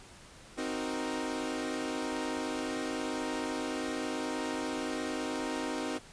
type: chord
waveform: sawtooth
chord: C half-diminished seventh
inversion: none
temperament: equal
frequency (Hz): 261.6 / 311.1 / 370 / 466.2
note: C4 / Eb4 / Gb4 / Bb4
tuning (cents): 0 / 0 / 0 / 0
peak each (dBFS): -33 / -33 / -38 / -37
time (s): 0.57-5.99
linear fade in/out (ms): 20
effects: pink hiss -53 dBFS RMS until 6.12 s + resampled to 22050 Hz